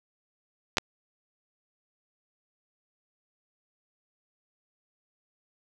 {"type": "clicks", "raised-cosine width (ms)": 0.2, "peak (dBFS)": [-6, -9], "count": 2, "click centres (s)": [0.771, 0.783], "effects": []}